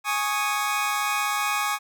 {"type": "chord", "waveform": "25% pulse", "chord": "Ab suspended fourth", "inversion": "none", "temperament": "equal", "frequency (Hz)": [830.6, 1108.7, 1244.5], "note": ["Ab5", "Db6", "Eb6"], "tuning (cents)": [0, 0, 0], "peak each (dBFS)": -24, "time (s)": [0.04, 1.79], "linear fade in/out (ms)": 50, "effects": []}